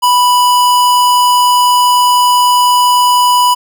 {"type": "tone", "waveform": "square", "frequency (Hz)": 987, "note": "B5", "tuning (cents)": -1, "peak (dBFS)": -7, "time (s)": [0.02, 3.55], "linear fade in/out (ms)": 20, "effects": []}